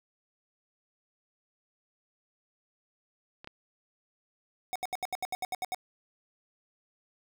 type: clicks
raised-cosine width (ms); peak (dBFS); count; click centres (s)
0.3; -29 / -25; 2; 3.445 / 3.474
type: tone bursts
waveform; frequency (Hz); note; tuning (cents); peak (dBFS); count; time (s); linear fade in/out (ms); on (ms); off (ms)
square; 740; F#5; 0; -31; 11; 4.73-5.746; 0; 26; 73
effects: none